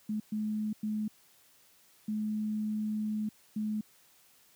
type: tone bursts at uneven times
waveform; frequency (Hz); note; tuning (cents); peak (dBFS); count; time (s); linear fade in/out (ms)
sine; 213.7; G#3; +50; -30; 5; 0.09-0.2 / 0.32-0.73 / 0.83-1.08 / 2.08-3.29 / 3.56-3.81; 5
effects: white hiss -63 dBFS RMS until 4.55 s + high-pass 60 Hz 12 dB/octave